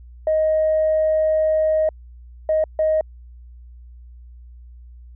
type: tone bursts at uneven times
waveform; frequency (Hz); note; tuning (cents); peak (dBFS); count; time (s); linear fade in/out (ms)
sine; 626; D#5; +10; -14; 3; 0.27-1.89 / 2.49-2.64 / 2.79-3.01; 2
effects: tanh soft clip ceiling -11 dBFS + added 60 Hz sine -39 dBFS peak until 5.15 s